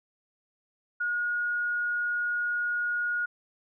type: tone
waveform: sine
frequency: 1441 Hz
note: F#6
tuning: 46 cents flat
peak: -26 dBFS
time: 1-3.26 s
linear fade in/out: 10 ms
effects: none